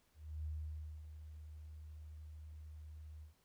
sine tone with ADSR envelope, 76.9 Hz, D#2, 20 cents flat, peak -39 dBFS, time 0.14-3.34 s, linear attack 310 ms, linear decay 580 ms, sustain -10 dB, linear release 120 ms, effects pink hiss -75 dBFS RMS until 3.44 s

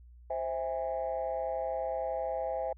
sine chord, C augmented, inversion none, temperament just, 523.3 / 654.1 / 817.6 Hz, C5 / E5 / G#5, 0 / -14 / -27 cents, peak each -34 / -34 / -36 dBFS, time 0.3-2.73 s, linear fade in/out 5 ms, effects tanh soft clip ceiling -24 dBFS + added 60 Hz sine -51 dBFS peak until 2.77 s

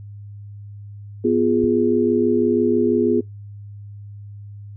sine chord, F diminished, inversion second, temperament equal, 246.9 / 349.2 / 415.3 Hz, Cb4 / F4 / Ab4, 0 / 0 / 0 cents, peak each -19 dBFS, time 1.24-3.21 s, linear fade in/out 10 ms
click, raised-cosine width 5 ms, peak -17 dBFS, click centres 1.641 s
effects noise-tail reverb RT60 0.2 s tail -25 dB re dry + added 102 Hz sine -34 dBFS peak until 4.76 s

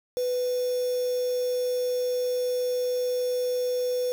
sine tone with quantisation, 497.4 Hz, B4, 12 cents sharp, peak -24 dBFS, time 0.17-4.12 s, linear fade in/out 0 ms, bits 6, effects none

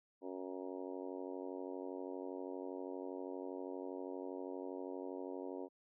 harmonic tone with a mistuned harmonic, 92.5 Hz, F#2, in tune, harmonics 3 / 4 / 5 / 6 / 7 / 8 / 9 / 10, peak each -47 / -47 / -49 / -51 / -54 / -59 / -60 / -57 dBFS, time 0.21-5.69 s, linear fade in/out 50 ms, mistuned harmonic 10, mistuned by +28 cents, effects none

